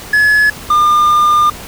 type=tone pair in turn; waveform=triangle; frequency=1703 / 1204.2 Hz; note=G#6 / D6; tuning=+43 / +43 cents; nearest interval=tritone; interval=600 cents; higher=first; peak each=-5 dBFS; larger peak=neither; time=0.13-0.5 / 0.7-1.5 s; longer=second; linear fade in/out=5 ms; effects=pink hiss -30 dBFS RMS until 1.67 s